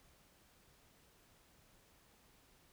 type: silence
effects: pink hiss -68 dBFS RMS until 2.72 s